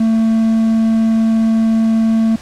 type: tone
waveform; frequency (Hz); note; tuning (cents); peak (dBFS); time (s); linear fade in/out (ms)
triangle; 223.6; A3; +28; -8; 0-2.36; 5
effects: pink hiss -37 dBFS RMS until 2.41 s + low-pass 8000 Hz 12 dB/octave